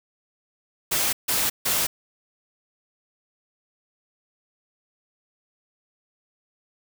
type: noise bursts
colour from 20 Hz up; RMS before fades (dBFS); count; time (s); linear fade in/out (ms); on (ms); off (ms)
white; -23; 3; 0.91-1.87; 10; 220; 150
effects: none